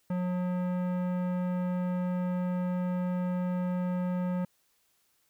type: tone with tanh clipping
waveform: sine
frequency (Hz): 180.3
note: F#3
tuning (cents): -45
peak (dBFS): -30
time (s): 0.1-4.45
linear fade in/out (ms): 5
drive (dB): 16
effects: white hiss -71 dBFS RMS until 5.29 s